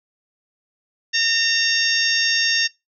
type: harmonic tone with a mistuned harmonic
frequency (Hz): 915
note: A#5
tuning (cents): -32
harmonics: 2 / 3 / 4 / 5 / 6 / 7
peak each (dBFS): -22 / -23 / -25 / -28 / -22 / -28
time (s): 1.13-2.68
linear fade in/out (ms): 20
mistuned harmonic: 5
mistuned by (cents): +37
effects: noise-tail reverb RT60 0.2 s tail -21 dB re dry